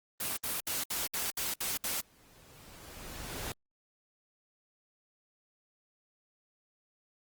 white noise bursts, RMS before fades -34 dBFS, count 8, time 0.2-2.008 s, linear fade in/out 5 ms, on 170 ms, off 64 ms
pink noise with exponential growth, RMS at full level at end -37 dBFS, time 1.4-3.52 s, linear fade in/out 2 ms, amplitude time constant 460 ms
effects Opus 24 kbps

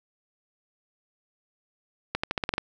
accelerating click train, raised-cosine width 0.3 ms, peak -10 dBFS, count 8, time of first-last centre 2.15-2.581 s, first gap 85 ms, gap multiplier 0.89, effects none

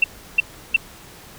sine tone bursts, 2697 Hz, E7, 39 cents sharp, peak -10 dBFS, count 3, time 0.02-0.763 s, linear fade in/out 5 ms, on 21 ms, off 340 ms, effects pink hiss -43 dBFS RMS until 1.38 s

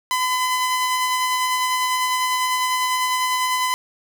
sawtooth tone with tremolo, 1012 Hz, B5, 42 cents sharp, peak -14 dBFS, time 0.11-3.74 s, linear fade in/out 0 ms, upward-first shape sine, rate 10 Hz, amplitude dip 25%, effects none

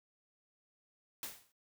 white noise with exponential decay, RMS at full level -39 dBFS, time 1.23-1.52 s, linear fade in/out 1 ms, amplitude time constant 62 ms, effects noise-tail reverb RT60 0.1 s tail -23 dB re dry

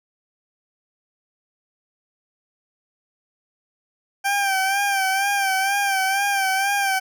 20% pulse tone with vibrato, 784 Hz, G5, in tune, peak -14 dBFS, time 4.24-7 s, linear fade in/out 20 ms, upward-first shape sine, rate 2.1 Hz, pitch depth 52 cents each way, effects none

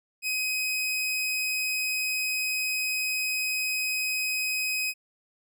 sawtooth tone, 2522 Hz, D#7, 23 cents sharp, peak -23 dBFS, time 0.22-4.94 s, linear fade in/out 50 ms, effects none

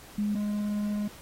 sine / triangle tone pair in turn, 207.7 / 207.7 Hz, G#3 / G#3, 0 / 0 cents, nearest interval unison, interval 0 cents, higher neither, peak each -25 dBFS, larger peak neither, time 0.18-0.35 / 0.35-1.08 s, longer second, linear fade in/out 5 ms, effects pink hiss -50 dBFS RMS until 1.21 s + AAC 48 kbps

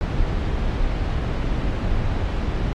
brown noise, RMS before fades -22 dBFS, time 0.01-2.73 s, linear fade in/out 0 ms, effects low-pass 4000 Hz 12 dB/octave + AAC 48 kbps

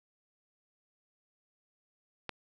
click, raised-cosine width 0.3 ms, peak -20 dBFS, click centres 2.293 s, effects none

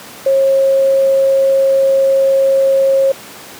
sine tone, 541 Hz, C#5, 42 cents flat, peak -8 dBFS, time 0.26-3.12 s, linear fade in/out 5 ms, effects pink hiss -33 dBFS RMS until 3.59 s + high-pass 200 Hz 12 dB/octave

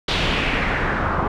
pink noise with low-pass filter sweep, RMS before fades -21 dBFS, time 0.08-1.28 s, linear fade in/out 5 ms, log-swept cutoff 3800 to 1100 Hz, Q 2.4, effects none

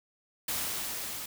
white noise with level ramp, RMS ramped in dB -32 to -39 dBFS, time 0.48-1.26 s, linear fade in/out 5 ms, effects none

